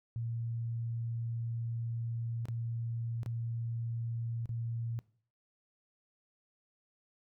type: tone with dropouts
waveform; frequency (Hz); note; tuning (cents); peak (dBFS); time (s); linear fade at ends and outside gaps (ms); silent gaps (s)
sine; 116; A#2; -8; -34; 0.16-4.99; 0; 2.455-2.485 / 3.232-3.261 / 4.457-4.492
effects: noise-tail reverb RT60 0.5 s tail -21 dB re dry